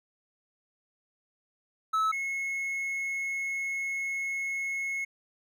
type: tone pair in turn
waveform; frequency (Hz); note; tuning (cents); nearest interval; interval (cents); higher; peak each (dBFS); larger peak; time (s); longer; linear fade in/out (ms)
triangle; 1300 / 2178; E6 / C#7; -24 / -31; major sixth; 893; second; -22 / -28; first; 1.93-2.12 / 2.12-5.05; second; 10
effects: none